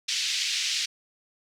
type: band-pass noise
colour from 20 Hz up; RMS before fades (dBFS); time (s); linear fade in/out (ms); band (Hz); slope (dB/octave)
white; -28; 0.08-0.86; 10; 2300 to 5700; 24
effects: none